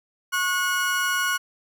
35% pulse tone pair together, 1094.4 / 1455 Hz, C#6 / F#6, -23 / -29 cents, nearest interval perfect fourth, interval 494 cents, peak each -26 / -21 dBFS, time 0.32-1.38 s, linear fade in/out 20 ms, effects none

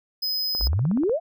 square tone, 5040 Hz, D#8, 21 cents sharp, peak -24 dBFS, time 0.22-0.68 s, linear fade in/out 10 ms
click train, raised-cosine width 1 ms, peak -22 dBFS, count 10, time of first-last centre 0.55-1.095 s, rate 16.5 Hz
sine exponential sweep, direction up, 44 to 718 Hz, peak -19 dBFS, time 0.59-1.2 s, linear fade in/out 50 ms
effects none

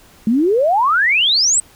sine exponential sweep, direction up, 209.9 to 8372 Hz, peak -11 dBFS, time 0.27-1.6 s, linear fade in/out 2 ms, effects pink hiss -47 dBFS RMS until 1.75 s

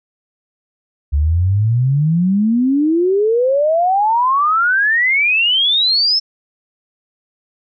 sine exponential sweep, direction up, 69.3 to 5350 Hz, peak -11 dBFS, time 1.12-6.2 s, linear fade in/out 20 ms, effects none

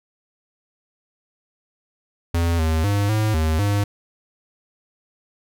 square tone with pitch steps, 84.6 / 79.8 / 101.4 / 108.1 / 79 / 101.8 Hz, E2 / D#2 / G#2 / A2 / D#2 / G#2, +45 / +44 / -41 / -30 / +27 / -34 cents, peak -18 dBFS, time 2.34-3.84 s, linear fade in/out 5 ms, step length 250 ms, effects none

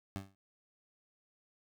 20% pulse tone with exponential decay, 97 Hz, G2, 18 cents flat, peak -30 dBFS, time 0.16-0.35 s, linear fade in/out 0 ms, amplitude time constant 41 ms, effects none

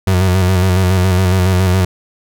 35% pulse tone with vibrato, 92.5 Hz, F#2, in tune, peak -8 dBFS, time 0.07-1.85 s, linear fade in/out 5 ms, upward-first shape square, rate 7.2 Hz, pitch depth 43 cents each way, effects none

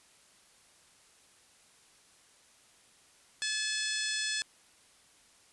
harmonic tone, 861 Hz, A5, 38 cents flat, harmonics 2 / 3 / 4 / 5 / 6 / 7 / 8 / 9 / 10, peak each -36 / -41 / -38 / -40 / -38 / -44 / -47 / -42 / -42 dBFS, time 3.42-4.42 s, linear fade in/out 0 ms, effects white hiss -62 dBFS RMS until 5.52 s + resampled to 24000 Hz

